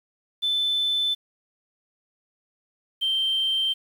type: tone pair in turn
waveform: sine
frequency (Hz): 3520 / 3136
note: A7 / G7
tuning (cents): 0 / 0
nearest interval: major second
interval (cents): 200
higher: first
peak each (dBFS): -20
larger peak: neither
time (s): 0.42-1.15 / 3.01-3.74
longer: neither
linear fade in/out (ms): 20
effects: tanh soft clip ceiling -16 dBFS + 8-bit